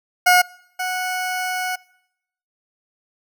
20% pulse tone pair in turn, 723 / 736.1 Hz, F#5 / F#5, -40 / -9 cents, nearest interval unison, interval 31 cents, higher second, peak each -6 / -17 dBFS, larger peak first, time 0.26-0.42 / 0.79-1.76 s, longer second, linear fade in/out 10 ms, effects noise-tail reverb RT60 0.8 s tail -24 dB re dry

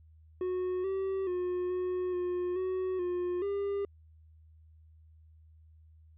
triangle tone with pitch steps, 366.1 / 385 / 360 / 364.1 / 357.8 / 372.3 / 356.2 / 400.3 Hz, F#4 / G4 / F#4 / F#4 / F4 / F#4 / F4 / G4, -18 / -31 / -47 / -28 / +42 / +11 / +34 / +36 cents, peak -28 dBFS, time 0.41-3.85 s, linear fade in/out 2 ms, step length 430 ms, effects added 79 Hz sine -55 dBFS peak until 6.17 s + resampled to 8000 Hz

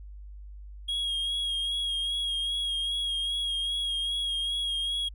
triangle tone with vibrato, 3282 Hz, G#7, 21 cents flat, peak -26 dBFS, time 0.88-5.09 s, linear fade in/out 10 ms, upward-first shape sine, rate 2.5 Hz, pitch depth 29 cents each way, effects added 50 Hz sine -41 dBFS peak until 5.14 s

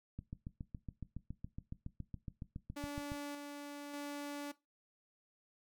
click train, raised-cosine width 5 ms, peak -31 dBFS, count 22, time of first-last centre 0.19-3.119 s, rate 7.17 Hz
sawtooth tone with tremolo, 288.4 Hz, D4, 31 cents flat, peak -37 dBFS, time 2.76-4.52 s, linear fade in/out 10 ms, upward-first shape square, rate 0.85 Hz, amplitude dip 35%
effects noise-tail reverb RT60 0.2 s tail -17 dB re dry

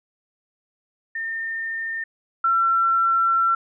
sine tone pair in turn, 1813 / 1352.3 Hz, A#6 / E6, -49 / +44 cents, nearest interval perfect fourth, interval 507 cents, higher first, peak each -25 / -16 dBFS, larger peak second, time 1.15-2.04 / 2.44-3.55 s, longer second, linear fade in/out 5 ms, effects none

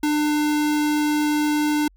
square tone, 299.3 Hz, D4, 33 cents sharp, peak -19 dBFS, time 0.03-1.88 s, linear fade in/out 5 ms, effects added 46 Hz sine -51 dBFS peak until 1.96 s

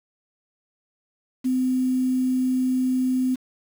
sine tone with quantisation, 256.2 Hz, C4, 36 cents flat, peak -19 dBFS, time 1.44-3.36 s, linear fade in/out 20 ms, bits 7, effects none

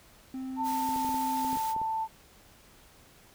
triangle tone, 261.6 Hz, C4, in tune, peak -32 dBFS, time 0.34-1.56 s, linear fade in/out 2 ms
sine tone with pitch glide, 893 to 886.8 Hz, A5 to A5, +25 to +13 cents, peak -28 dBFS, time 0.56-2.08 s, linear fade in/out 50 ms, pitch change -12 cents, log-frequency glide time 0.79-1.14 s
white noise, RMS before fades -42 dBFS, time 0.63-1.75 s, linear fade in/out 50 ms
clicks, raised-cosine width 2 ms, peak -30 dBFS, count 10, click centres 0.89 / 0.962 / 1.047 / 1.092 / 1.144 / 1.447 / 1.53 / 1.571 / 1.764 / 1.816 s
effects pink hiss -57 dBFS RMS until 3.34 s

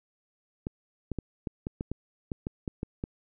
clicks, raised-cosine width 3 ms, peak -19 dBFS, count 12, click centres 0.669 / 1.117 / 1.187 / 1.472 / 1.669 / 1.809 / 1.916 / 2.318 / 2.469 / 2.678 / 2.831 / 3.039 s, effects none

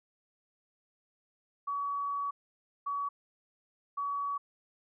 sine tone bursts at uneven times, 1133 Hz, C#6, 37 cents sharp, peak -31 dBFS, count 3, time 1.67-2.31 / 2.86-3.09 / 3.97-4.38 s, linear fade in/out 10 ms, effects none

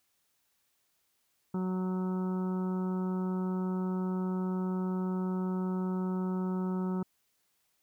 harmonic tone, 185.1 Hz, F#3, 1 cent sharp, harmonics 1 / 2 / 3 / 4 / 5 / 6 / 7 / 8, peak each -30 / -38 / -50 / -51 / -45 / -56 / -48 / -60 dBFS, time 1.54-7.03 s, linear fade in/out 5 ms, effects white hiss -75 dBFS RMS until 7.82 s

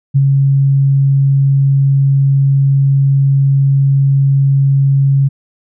sine tone with ADSR envelope, 137.6 Hz, C#3, 12 cents flat, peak -5 dBFS, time 0.14-5.29 s, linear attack 22 ms, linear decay 42 ms, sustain -2 dB, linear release 19 ms, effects none

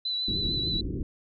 sine tone with vibrato, 3977 Hz, B7, 11 cents sharp, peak -27 dBFS, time 0.05-0.81 s, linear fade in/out 5 ms, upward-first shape triangle, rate 6.7 Hz, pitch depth 32 cents each way
pink low-pass noise, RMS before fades -32 dBFS, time 0.28-1.03 s, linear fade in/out 2 ms, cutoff 400 Hz, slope 48 dB/octave
effects none

